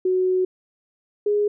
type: tone pair in turn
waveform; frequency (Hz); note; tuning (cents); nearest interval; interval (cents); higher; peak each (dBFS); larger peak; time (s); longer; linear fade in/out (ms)
sine; 370 / 414.3; F#4 / G#4; 0 / -4; major second; 196; second; -17; neither; 0.05-0.45 / 1.26-1.48; first; 5
effects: none